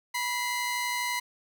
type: tone pair together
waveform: sawtooth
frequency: 976 / 2064 Hz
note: B5 / C7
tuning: -21 / -24 cents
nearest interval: octave + minor second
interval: 1297 cents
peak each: -27 / -28 dBFS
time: 0.14-1.2 s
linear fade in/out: 10 ms
effects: none